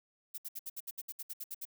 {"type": "noise bursts", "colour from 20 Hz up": "violet", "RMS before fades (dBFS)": -41, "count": 13, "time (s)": [0.34, 1.653], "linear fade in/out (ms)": 10, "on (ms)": 41, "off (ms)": 65, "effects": []}